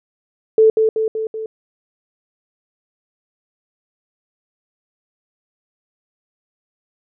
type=tone with echo; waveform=sine; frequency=440 Hz; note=A4; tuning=in tune; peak=-7 dBFS; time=0.58-0.7 s; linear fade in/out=2 ms; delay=190 ms; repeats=4; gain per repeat=-4 dB; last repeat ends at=1.46 s; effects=none